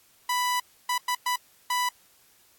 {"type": "tone bursts at uneven times", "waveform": "sawtooth", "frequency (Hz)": 990, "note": "B5", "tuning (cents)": 4, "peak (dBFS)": -20, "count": 5, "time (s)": [[0.29, 0.6], [0.89, 0.98], [1.08, 1.15], [1.26, 1.36], [1.7, 1.89]], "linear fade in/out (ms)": 5, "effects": ["white hiss -60 dBFS RMS until 2.58 s", "AAC 64 kbps"]}